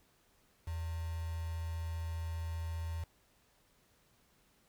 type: tone with quantisation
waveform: sine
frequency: 82.5 Hz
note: E2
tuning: 2 cents sharp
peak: -36 dBFS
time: 0.67-3.04 s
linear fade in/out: 5 ms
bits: 8
effects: pink hiss -70 dBFS RMS until 4.68 s